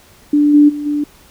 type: tone with level steps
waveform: sine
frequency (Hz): 293.7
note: D4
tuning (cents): 0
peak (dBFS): -8 / -4 / -20 / -14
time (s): 0.33-1.04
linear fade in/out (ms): 5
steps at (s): 0.53 / 0.68 / 0.85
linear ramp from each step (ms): 20
effects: pink hiss -46 dBFS RMS until 1.3 s